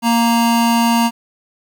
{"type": "tone pair together", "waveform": "square", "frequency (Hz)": [233.1, 932.4], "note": ["A#3", "A#5"], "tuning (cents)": [0, 0], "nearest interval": "2 octaves", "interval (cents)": 2400, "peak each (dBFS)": [-14, -17], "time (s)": [0.02, 1.11], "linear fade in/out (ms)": 50, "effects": ["8-bit"]}